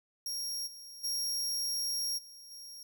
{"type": "tone with level steps", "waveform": "sawtooth", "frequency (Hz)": 5588, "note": "F8", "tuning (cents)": 0, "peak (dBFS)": [-32, -44, -29, -47, -43], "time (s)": [0.26, 2.83], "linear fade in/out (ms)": 2, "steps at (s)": [0.66, 1.03, 2.17, 2.5], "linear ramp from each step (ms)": 20, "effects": []}